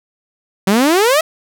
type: exponential sweep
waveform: sawtooth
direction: up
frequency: 185 to 659 Hz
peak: -6 dBFS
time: 0.67-1.21 s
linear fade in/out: 5 ms
effects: none